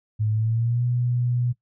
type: tone with pitch glide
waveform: sine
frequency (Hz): 107.7 to 122.29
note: A2 to B2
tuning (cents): -37 to -17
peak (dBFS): -20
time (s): 0.19-1.53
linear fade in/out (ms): 20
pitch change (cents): +220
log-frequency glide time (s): 0.31-0.84
effects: noise-tail reverb RT60 0.1 s tail -18 dB re dry